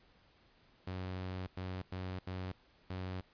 sawtooth tone bursts at uneven times, 92.5 Hz, F#2, in tune, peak -35 dBFS, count 5, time 0.87-1.47 / 1.57-1.82 / 1.92-2.19 / 2.27-2.52 / 2.9-3.21 s, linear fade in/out 5 ms, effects pink hiss -67 dBFS RMS until 3.33 s + resampled to 11025 Hz

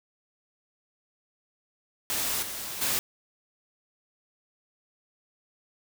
white noise with level steps, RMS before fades -29 / -36 / -27 dBFS, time 2.1-2.99 s, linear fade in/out 0 ms, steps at 2.42 / 2.81 s, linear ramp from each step 10 ms, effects none

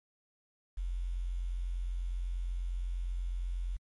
sine tone with quantisation, 44.19 Hz, F1, 21 cents sharp, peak -32 dBFS, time 0.77-3.77 s, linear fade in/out 10 ms, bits 10, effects MP3 48 kbps

